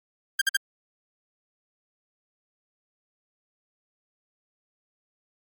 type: tone bursts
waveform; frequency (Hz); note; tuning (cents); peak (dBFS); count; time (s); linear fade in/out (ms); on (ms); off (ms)
sawtooth; 1594; G6; +28; -16; 3; 0.39-0.569; 5; 25; 52
effects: Opus 32 kbps